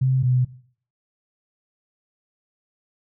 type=tone pair in turn; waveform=sine; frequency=130.81 / 126.23 Hz; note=C3 / B2; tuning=0 / +38 cents; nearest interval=minor second; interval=62 cents; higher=first; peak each=-16 dBFS; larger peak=neither; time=0.01-0.23 / 0.23-0.45 s; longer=neither; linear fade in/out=10 ms; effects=noise-tail reverb RT60 0.5 s tail -17 dB re dry